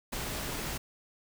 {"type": "noise", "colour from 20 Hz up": "pink", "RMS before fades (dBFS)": -36, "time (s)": [0.12, 0.78], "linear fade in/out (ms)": 10, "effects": []}